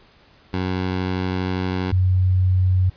15% pulse / sine tone pair in turn, 92.5 / 92.5 Hz, F#2 / F#2, 0 / 0 cents, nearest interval unison, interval 0 cents, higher neither, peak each -15 / -14 dBFS, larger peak second, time 0.53-1.92 / 1.92-2.9 s, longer first, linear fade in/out 10 ms, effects pink hiss -53 dBFS RMS until 2.96 s + resampled to 11025 Hz

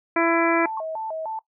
harmonic tone, 334 Hz, E4, 23 cents sharp, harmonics 1 / 2 / 3 / 4 / 5 / 6 / 7, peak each -21 / -24 / -26 / -27 / -28 / -29 / -29 dBFS, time 0.16-0.66 s, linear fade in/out 5 ms
sine tone with vibrato, 751 Hz, F#5, 26 cents sharp, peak -27 dBFS, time 0.65-1.39 s, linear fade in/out 2 ms, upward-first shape square, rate 3.3 Hz, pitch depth 280 cents each way
sine tone with exponential decay, 1085 Hz, C#6, 37 cents flat, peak -27 dBFS, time 0.77-0.86 s, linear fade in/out 5 ms, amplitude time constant 18 ms
effects noise-tail reverb RT60 0.1 s tail -18 dB re dry

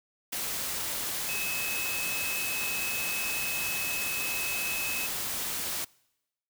sine tone in noise, 2579 Hz, E7, 39 cents flat, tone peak -33 dBFS, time 1.28-5.07 s, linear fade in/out 10 ms, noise white, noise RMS -33 dBFS, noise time 0.32-5.85 s, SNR -3 dB, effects noise-tail reverb RT60 0.9 s tail -25 dB re dry

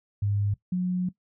sine tone pair in turn, 101.8 / 181.39 Hz, G#2 / F#3, -34 / -34 cents, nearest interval minor seventh, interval 1000 cents, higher second, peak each -23 dBFS, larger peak neither, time 0.22-0.54 / 0.72-1.09 s, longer second, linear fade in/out 5 ms, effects noise-tail reverb RT60 0.1 s tail -17 dB re dry

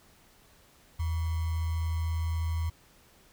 sine tone with sample-and-hold, 81.8 Hz, E2, 13 cents flat, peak -27 dBFS, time 0.99-2.7 s, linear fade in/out 10 ms, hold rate 1050 Hz, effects pink hiss -60 dBFS RMS until 3.32 s

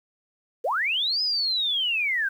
sine linear two-way sweep, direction up then down, 406.8 to 5100 to 1512 Hz, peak -22 dBFS, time 0.64-2.29 s, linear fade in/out 10 ms, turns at 1.22 s, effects 9-bit

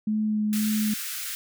sine tone with vibrato, 213.4 Hz, G#3, 47 cents sharp, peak -22 dBFS, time 0.07-0.94 s, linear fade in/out 5 ms, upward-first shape sine, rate 1.9 Hz, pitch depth 13 cents each way
white high-pass noise, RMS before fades -33 dBFS, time 0.53-1.35 s, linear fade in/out 0 ms, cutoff 1300 Hz, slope 48 dB/octave
effects none

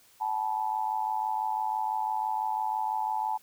sine tone with amplitude modulation, 868 Hz, A5, 24 cents flat, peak -23 dBFS, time 0.2-3.38 s, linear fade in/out 20 ms, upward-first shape sine, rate 106 Hz, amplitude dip 90%, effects white hiss -60 dBFS RMS until 3.42 s

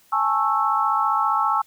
sine chord, A major seventh, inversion third, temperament just, 825 / 880 / 1100 / 1320 Hz, G#5 / A5 / C#6 / E6, -12 / 0 / -14 / +2 cents, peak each -25 / -24 / -23 / -22 dBFS, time 0.12-1.62 s, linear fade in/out 10 ms, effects white hiss -57 dBFS RMS until 1.66 s

